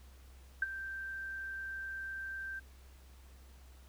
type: tone with ADSR envelope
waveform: sine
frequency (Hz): 1568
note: G6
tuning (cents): 0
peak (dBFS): -26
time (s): 0.62-2.6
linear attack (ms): 4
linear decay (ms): 25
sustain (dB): -13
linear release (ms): 15
effects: added 65 Hz sine -54 dBFS peak until 3.88 s + pink hiss -64 dBFS RMS until 3.88 s